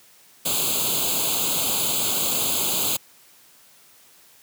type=noise with comb filter; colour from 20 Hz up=white; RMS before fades=-23 dBFS; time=0.45-2.97 s; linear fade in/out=10 ms; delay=0.27 ms; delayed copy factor=+1; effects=white hiss -53 dBFS RMS until 4.42 s + high-pass 100 Hz 12 dB/octave